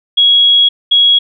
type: tone bursts at uneven times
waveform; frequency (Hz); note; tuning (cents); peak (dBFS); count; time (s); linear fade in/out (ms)
sine; 3322; G#7; 0; -5; 2; 0.17-0.69 / 0.91-1.19; 10
effects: none

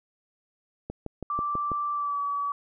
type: click train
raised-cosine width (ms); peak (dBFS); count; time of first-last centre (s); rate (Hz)
2; -20; 6; 0.9-1.717; 6.12
type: tone with pitch glide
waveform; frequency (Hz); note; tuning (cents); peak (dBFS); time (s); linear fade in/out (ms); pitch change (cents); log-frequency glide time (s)
sine; 1171 to 1142.3; D6 to D6; -5 to -48; -26; 1.3-2.52; 2; -43; 1.93-2.2
effects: none

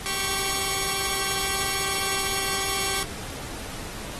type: tone pair together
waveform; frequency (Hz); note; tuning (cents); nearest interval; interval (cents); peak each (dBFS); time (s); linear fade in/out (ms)
5% pulse; 390.2 / 1106.2; G4 / C#6; -8 / -4; octave + tritone; 1804; -18 / -16; 0.06-3.03; 0
effects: pink hiss -37 dBFS RMS until 4.19 s + AAC 32 kbps

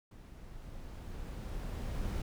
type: noise with level ramp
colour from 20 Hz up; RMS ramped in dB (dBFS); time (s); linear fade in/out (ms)
brown; -51 to -35; 0.11-2.22; 5
effects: none

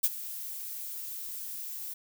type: noise with ADSR envelope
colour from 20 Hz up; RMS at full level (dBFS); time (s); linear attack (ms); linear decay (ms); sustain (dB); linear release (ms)
violet; -22; 0.03-1.94; 14; 38; -17; 9
effects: none

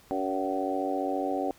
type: harmonic tone with a mistuned harmonic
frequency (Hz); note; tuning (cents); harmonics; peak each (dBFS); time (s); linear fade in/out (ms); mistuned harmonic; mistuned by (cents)
94.6; F#2; +39; 3 / 4 / 5 / 6 / 7 / 8; -32 / -35 / -36 / -34 / -38 / -32; 0.11-1.51; 0; 7; +32
effects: pink hiss -57 dBFS RMS until 1.58 s

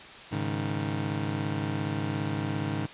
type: chord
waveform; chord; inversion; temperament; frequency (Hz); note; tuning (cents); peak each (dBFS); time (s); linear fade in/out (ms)
25% pulse; Ab suspended fourth; none; just; 103.83 / 138.43 / 155.74; Ab2 / Db3 / Eb3; 0 / -2 / +2; -29 / -30 / -30; 0.31-2.87; 20
effects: white hiss -45 dBFS RMS until 2.93 s + resampled to 8000 Hz

